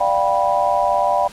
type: chord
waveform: sine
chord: G dominant seventh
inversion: second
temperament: just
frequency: 588 / 705.6 / 784 / 980 Hz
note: D5 / F5 / G5 / B5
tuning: +2 / +18 / 0 / -14 cents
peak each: -20 dBFS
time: 0-1.28 s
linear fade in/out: 10 ms
effects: pink hiss -40 dBFS RMS until 1.32 s + low-pass 10000 Hz 12 dB/octave